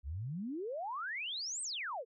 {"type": "exponential two-way sweep", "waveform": "sine", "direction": "up then down", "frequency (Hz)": [61.74, 8640, 424.8], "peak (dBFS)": -37, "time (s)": [0.03, 2.05], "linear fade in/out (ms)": 50, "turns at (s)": 1.62, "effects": []}